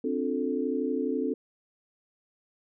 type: chord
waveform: sine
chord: D minor seventh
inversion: third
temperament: equal with one note detuned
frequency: 261.6 / 293.7 / 355.5 / 440 Hz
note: C4 / D4 / F4 / A4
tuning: 0 / 0 / +31 / 0 cents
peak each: -30 / -32 / -35 / -31 dBFS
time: 0.04-1.34 s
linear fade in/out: 5 ms
effects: none